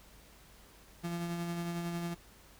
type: tone with tremolo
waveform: 35% pulse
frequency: 171.2 Hz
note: F3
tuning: 34 cents flat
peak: -32 dBFS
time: 1.03-2.15 s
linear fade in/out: 20 ms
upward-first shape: sine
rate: 11 Hz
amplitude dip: 30%
effects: added 50 Hz sine -61 dBFS peak until 2.59 s + pink hiss -59 dBFS RMS until 2.59 s